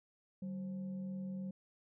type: tone with frequency modulation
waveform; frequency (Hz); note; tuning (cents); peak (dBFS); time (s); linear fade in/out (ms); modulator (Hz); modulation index
sine; 190; F#3; +46; -39; 0.42-1.51; 5; 337; 0.32
effects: none

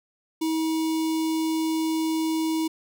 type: tone with notch filter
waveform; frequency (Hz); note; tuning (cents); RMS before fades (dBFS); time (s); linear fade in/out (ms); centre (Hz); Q
square; 320; D#4; +49; -25; 0.41-2.68; 10; 1600; 1.1
effects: none

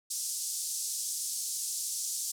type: band-pass noise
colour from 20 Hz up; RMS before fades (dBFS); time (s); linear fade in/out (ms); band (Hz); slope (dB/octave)
white; -35; 0.1-2.32; 10; 5200 to 10000; 24
effects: none

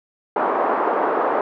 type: band-pass noise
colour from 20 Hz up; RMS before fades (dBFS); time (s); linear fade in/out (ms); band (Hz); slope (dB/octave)
white; -20; 0.36-1.41; 2; 320 to 1100; 24
effects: none

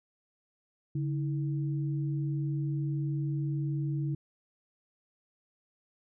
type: tone pair together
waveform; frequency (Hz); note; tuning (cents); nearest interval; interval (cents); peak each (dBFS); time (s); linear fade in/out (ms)
sine; 143.35 / 321.8; D3 / E4; -42 / -42; octave + major second; 1400; -29 / -38; 0.95-4.15; 5
effects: none

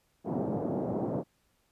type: band-pass noise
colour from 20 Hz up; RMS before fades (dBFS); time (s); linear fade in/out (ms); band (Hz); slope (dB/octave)
pink; -32; 0.24-1.24; 50; 140 to 690; 24
effects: pink hiss -72 dBFS RMS until 1.71 s + resampled to 32000 Hz

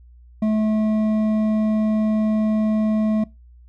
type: tone with hard clipping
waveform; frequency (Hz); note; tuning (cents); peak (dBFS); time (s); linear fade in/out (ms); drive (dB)
sine; 216.1; A3; -31; -18; 0.42-3.24; 5; 7
effects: noise-tail reverb RT60 0.2 s tail -21 dB re dry + added 60 Hz sine -44 dBFS peak until 3.68 s

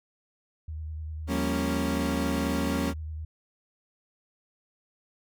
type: tone with vibrato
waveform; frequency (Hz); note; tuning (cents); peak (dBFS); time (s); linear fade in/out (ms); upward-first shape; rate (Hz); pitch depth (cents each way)
sine; 78; D#2; +5; -33; 0.68-3.25; 5; triangle; 10; 38
type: chord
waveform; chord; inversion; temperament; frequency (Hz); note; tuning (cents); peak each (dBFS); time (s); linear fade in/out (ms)
35% pulse; G half-diminished seventh; third; equal with one note detuned; 174.61 / 198.85 / 233.1 / 277.2; F3 / G3 / Bb3 / Db4; 0 / +25 / 0 / 0; -32 / -32 / -30 / -28; 1.27-2.94; 50
effects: none

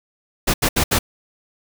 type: noise bursts at uneven times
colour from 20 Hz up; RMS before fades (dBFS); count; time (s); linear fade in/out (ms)
pink; -17; 4; 0.47-0.54 / 0.62-0.69 / 0.76-0.84 / 0.91-0.99; 10
effects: none

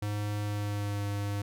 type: tone with pitch glide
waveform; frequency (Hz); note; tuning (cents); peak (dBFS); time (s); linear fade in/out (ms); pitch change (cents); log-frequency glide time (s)
square; 103.83 to 101.69; G#2 to G#2; 0 to -36; -31; 0.02-1.42; 5; -36; 0.43-1.04
effects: none

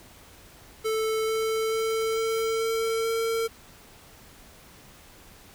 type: tone with pitch steps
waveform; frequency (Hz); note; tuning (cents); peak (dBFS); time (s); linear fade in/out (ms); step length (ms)
square; 439.9 / 442.7 / 445.5 / 448.4 / 451.2 / 454.1; A4 / A4 / A4 / A4 / A4 / A#4; 0 / +11 / +22 / +33 / +44 / -45; -25; 0.84-3.48; 20; 440
effects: pink hiss -51 dBFS RMS until 5.54 s

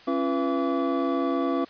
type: tone cluster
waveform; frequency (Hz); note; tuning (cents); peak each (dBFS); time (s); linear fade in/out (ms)
triangle; 272.2 / 341.6 / 493.8 / 676 / 1150; C#4 / F4 / B4 / E5 / D6; -31 / -38 / 0 / +43 / -37; -24 / -27 / -30 / -29 / -30; 0.07-1.65; 10
effects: white hiss -50 dBFS RMS until 1.69 s + resampled to 11025 Hz

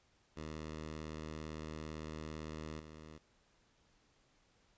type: tone with level steps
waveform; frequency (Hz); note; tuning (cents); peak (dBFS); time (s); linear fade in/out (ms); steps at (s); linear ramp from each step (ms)
10% pulse; 77.78; D#2; 0; -35 / -43; 0.36-3.19; 20; 2.79; 5
effects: pink hiss -72 dBFS RMS until 4.77 s + resampled to 16000 Hz

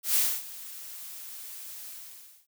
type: noise with ADSR envelope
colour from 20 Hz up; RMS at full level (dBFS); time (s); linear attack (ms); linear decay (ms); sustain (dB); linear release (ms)
blue; -23; 0.03-2.47; 130; 260; -19; 590
effects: none

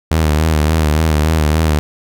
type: tone with vibrato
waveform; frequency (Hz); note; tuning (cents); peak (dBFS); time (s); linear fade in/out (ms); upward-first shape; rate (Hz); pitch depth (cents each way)
sawtooth; 77.78; D#2; 0; -7; 0.11-1.79; 0; sine; 3.5; 63
effects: none

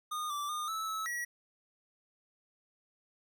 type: tone with pitch steps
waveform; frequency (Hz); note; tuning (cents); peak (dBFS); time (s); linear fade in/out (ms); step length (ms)
square; 1226 / 1167 / 1218 / 1308 / 1300 / 1921; D#6 / D6 / D#6 / E6 / E6 / B6; -26 / -11 / -37 / -14 / -24 / -48; -35; 0.11-1.25; 10; 190
effects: none

